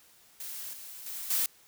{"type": "noise with level steps", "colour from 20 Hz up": "blue", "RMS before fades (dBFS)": [-40, -45, -39, -28], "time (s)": [0.4, 1.46], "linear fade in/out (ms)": 2, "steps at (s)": [0.73, 1.06, 1.3], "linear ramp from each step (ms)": 5, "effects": ["white hiss -60 dBFS RMS until 1.67 s"]}